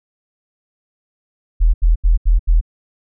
sine tone bursts, 40.78 Hz, E1, 18 cents flat, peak -8 dBFS, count 5, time 1.6-2.612 s, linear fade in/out 20 ms, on 140 ms, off 78 ms, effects none

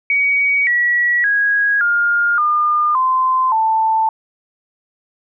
sine tone with pitch steps, 2256 / 1930.2 / 1651.5 / 1413 / 1209 / 1034.4 / 885 Hz, C#7 / B6 / G#6 / F6 / D6 / C6 / A5, +30 / -40 / -10 / +20 / +50 / -20 / +10 cents, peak -12 dBFS, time 0.1-4.09 s, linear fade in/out 2 ms, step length 570 ms, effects none

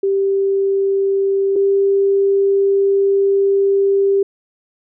sine tone pair in turn, 392 / 394.7 Hz, G4 / G4, 0 / +12 cents, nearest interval unison, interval 12 cents, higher second, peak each -13 / -11 dBFS, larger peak second, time 0.03-1.56 / 1.56-4.23 s, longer second, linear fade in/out 5 ms, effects none

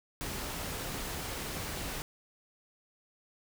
pink noise, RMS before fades -38 dBFS, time 0.21-2.02 s, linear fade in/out 0 ms, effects none

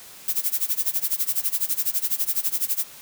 violet noise with tremolo, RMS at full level -21 dBFS, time 0.28-2.84 s, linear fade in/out 0 ms, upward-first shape sine, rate 12 Hz, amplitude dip 95%, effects white hiss -44 dBFS RMS until 3.01 s

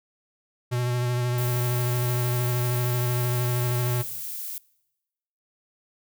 square tone with vibrato, 122.7 Hz, B2, 11 cents flat, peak -24 dBFS, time 0.71-4.03 s, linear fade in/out 20 ms, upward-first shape sine, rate 13 Hz, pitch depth 21 cents each way
violet noise, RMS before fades -34 dBFS, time 1.38-4.58 s, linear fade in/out 2 ms
effects noise-tail reverb RT60 1.0 s tail -24 dB re dry

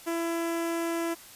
sawtooth tone with notch filter, 334.7 Hz, E4, 26 cents sharp, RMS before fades -30 dBFS, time 0.06-1.15 s, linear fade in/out 20 ms, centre 4100 Hz, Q 1.4, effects white hiss -49 dBFS RMS until 1.35 s + resampled to 32000 Hz

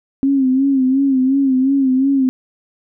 sine tone with vibrato, 267 Hz, C4, 35 cents sharp, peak -11 dBFS, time 0.23-2.29 s, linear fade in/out 0 ms, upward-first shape sine, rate 2.8 Hz, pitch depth 69 cents each way, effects none

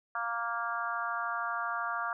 harmonic tone, 233.1 Hz, A#3, in tune, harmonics 3 / 4 / 5 / 6 / 7, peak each -39 / -40 / -35 / -36 / -41 dBFS, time 0.15-2.13 s, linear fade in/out 2 ms, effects none

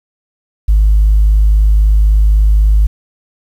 sine tone, 51.91 Hz, G#1, in tune, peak -4 dBFS, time 0.68-2.87 s, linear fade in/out 10 ms, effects tanh soft clip ceiling -2 dBFS + 7-bit

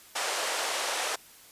pink band-pass noise, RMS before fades -31 dBFS, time 0.15-1.16 s, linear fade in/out 10 ms, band 500 to 9800 Hz, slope 24 dB/octave, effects white hiss -53 dBFS RMS until 1.51 s + resampled to 32000 Hz

